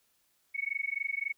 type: tone with amplitude modulation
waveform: sine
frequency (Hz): 2217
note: C#7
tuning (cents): 0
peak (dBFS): -27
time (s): 0.54-1.33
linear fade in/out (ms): 20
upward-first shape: sine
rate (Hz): 23.7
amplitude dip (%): 100
effects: white hiss -72 dBFS RMS until 1.37 s